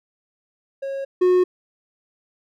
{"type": "tone pair in turn", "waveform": "triangle", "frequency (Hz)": [546, 363.7], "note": ["C#5", "F#4"], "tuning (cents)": [-26, -30], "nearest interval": "perfect fifth", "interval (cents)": 704, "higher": "first", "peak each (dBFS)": [-23, -11], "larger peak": "second", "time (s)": [[0.82, 1.05], [1.21, 1.44]], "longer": "neither", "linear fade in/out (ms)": 10, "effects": []}